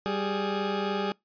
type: tone pair together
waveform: 20% pulse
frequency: 196 / 415.3 Hz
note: G3 / G#4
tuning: 0 / 0 cents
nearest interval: octave + minor second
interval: 1300 cents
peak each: -25 dBFS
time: 0.06-1.12 s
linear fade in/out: 0 ms
effects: noise-tail reverb RT60 0.2 s tail -26 dB re dry + resampled to 11025 Hz